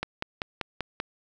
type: click train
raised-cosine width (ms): 0.3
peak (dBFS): -13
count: 6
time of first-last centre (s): 0.03-1.001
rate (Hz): 5.15
effects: none